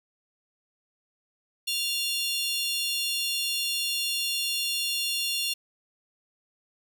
sawtooth tone cluster, 2787 / 3467 / 4299 Hz, F7 / A7 / C8, -4 / -26 / +46 cents, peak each -26 / -30 / -29 dBFS, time 1.67-5.54 s, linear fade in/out 10 ms, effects none

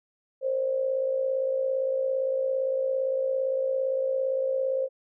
sine tone with amplitude modulation, 529 Hz, C5, 19 cents sharp, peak -21 dBFS, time 0.41-4.89 s, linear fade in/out 50 ms, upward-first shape sine, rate 57.6 Hz, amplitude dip 60%, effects none

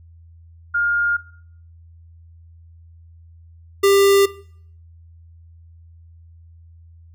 sine / square tone pair in turn, 1414 / 396.8 Hz, F6 / G4, +21 / +21 cents, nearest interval octave + minor seventh, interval 2200 cents, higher first, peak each -16 / -12 dBFS, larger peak second, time 0.74-1.17 / 3.83-4.26 s, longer neither, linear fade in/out 10 ms, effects noise-tail reverb RT60 0.6 s tail -20 dB re dry + added 83 Hz sine -43 dBFS peak until 7.14 s

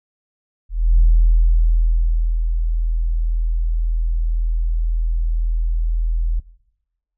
sine tone with ADSR envelope, 40.95 Hz, E1, 11 cents flat, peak -7 dBFS, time 0.69-6.4 s, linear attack 290 ms, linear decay 1400 ms, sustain -8 dB, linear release 10 ms, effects noise-tail reverb RT60 1.0 s tail -21 dB re dry + tanh soft clip ceiling -4 dBFS

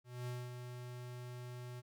square tone with ADSR envelope, 123.47 Hz, B2, in tune, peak -40 dBFS, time 0.04-1.82 s, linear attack 230 ms, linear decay 230 ms, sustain -6 dB, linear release 33 ms, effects none

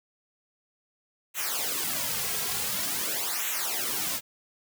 white noise with flanger, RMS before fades -30 dBFS, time 1.34-4.21 s, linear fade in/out 50 ms, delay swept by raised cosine 0.2 to 3.4 ms, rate 0.47 Hz, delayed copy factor -0.85, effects none

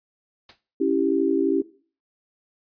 white noise with exponential decay, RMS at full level -39 dBFS, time 0.49-0.61 s, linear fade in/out 2 ms, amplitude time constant 24 ms
sine chord, C# diminished, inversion none, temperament equal, 277.2 / 329.6 / 392 Hz, C#4 / E4 / G4, 0 / 0 / 0 cents, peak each -23 dBFS, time 0.8-1.62 s, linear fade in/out 10 ms
effects noise-tail reverb RT60 0.4 s tail -17 dB re dry + resampled to 11025 Hz

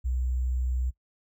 sine tone with sample-and-hold, 62.8 Hz, B1, 30 cents sharp, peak -25 dBFS, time 0.04-0.91 s, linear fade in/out 20 ms, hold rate 7350 Hz, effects noise-tail reverb RT60 0.1 s tail -19 dB re dry

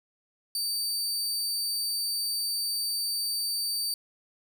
sawtooth tone, 4614 Hz, D8, 31 cents flat, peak -25 dBFS, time 0.55-3.94 s, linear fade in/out 2 ms, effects none

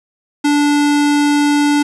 square tone, 291.4 Hz, D4, 13 cents flat, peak -11 dBFS, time 0.44-1.83 s, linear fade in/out 10 ms, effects resampled to 24000 Hz + 7-bit

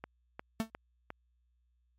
click train, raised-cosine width 0.5 ms, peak -26 dBFS, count 4, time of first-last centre 0.04-1.104 s, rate 2.82 Hz
45% pulse tone with exponential decay, 223.1 Hz, A3, 24 cents sharp, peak -26 dBFS, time 0.6-0.7 s, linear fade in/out 0 ms, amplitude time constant 21 ms
effects added 60 Hz sine -70 dBFS peak until 1.98 s + MP3 64 kbps

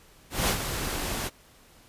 pink noise with ADSR envelope, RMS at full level -23 dBFS, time 0.3-1.3 s, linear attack 180 ms, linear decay 81 ms, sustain -8 dB, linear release 32 ms, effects pink hiss -56 dBFS RMS until 1.88 s + resampled to 32000 Hz

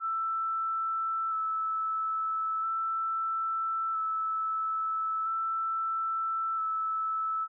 sine tone with vibrato, 1318.5 Hz, E6, in tune, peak -28 dBFS, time 0-7.48 s, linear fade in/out 50 ms, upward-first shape square, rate 0.38 Hz, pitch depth 12 cents each way, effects none

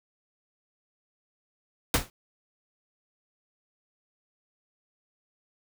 pink noise with exponential decay, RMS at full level -18 dBFS, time 1.94-2.1 s, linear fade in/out 1 ms, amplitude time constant 33 ms, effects none

